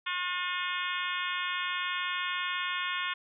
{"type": "harmonic tone with a mistuned harmonic", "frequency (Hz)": 359.4, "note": "F4", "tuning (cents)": 50, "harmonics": [3, 4, 5, 6, 7, 8, 9, 10], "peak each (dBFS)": [-36, -37, -38, -39, -39, -40, -41, -41], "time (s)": [0.06, 3.14], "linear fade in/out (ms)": 10, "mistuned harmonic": 10, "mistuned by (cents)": -40, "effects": []}